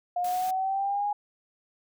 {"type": "exponential sweep", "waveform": "sine", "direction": "up", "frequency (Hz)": [707, 830.6], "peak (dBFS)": -25, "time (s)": [0.16, 1.13], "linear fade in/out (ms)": 5}
{"type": "noise", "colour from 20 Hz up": "white", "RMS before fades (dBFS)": -42, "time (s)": [0.24, 0.51], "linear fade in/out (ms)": 5}
{"effects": []}